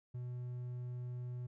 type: tone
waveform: triangle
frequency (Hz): 123.47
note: B2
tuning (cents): 0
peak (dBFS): -38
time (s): 0.14-1.47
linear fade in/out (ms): 10
effects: none